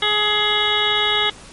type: harmonic tone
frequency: 420 Hz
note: G#4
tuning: 19 cents sharp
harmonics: 1 / 2 / 3 / 4 / 5 / 7 / 8 / 9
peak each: -26 / -26 / -25 / -26 / -23 / -24 / -21 / -23 dBFS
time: 0.02-1.3 s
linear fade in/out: 5 ms
effects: pink hiss -41 dBFS RMS until 1.52 s + MP3 48 kbps